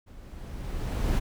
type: noise with level ramp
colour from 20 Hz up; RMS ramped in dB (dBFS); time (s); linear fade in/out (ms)
brown; -48 to -23; 0.06-1.2; 20
effects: none